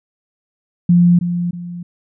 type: tone with echo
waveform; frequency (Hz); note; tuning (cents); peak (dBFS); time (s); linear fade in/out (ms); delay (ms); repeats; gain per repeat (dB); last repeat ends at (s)
sine; 174.61; F3; 0; -7; 0.89-1.19; 5; 320; 2; -9; 1.83
effects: none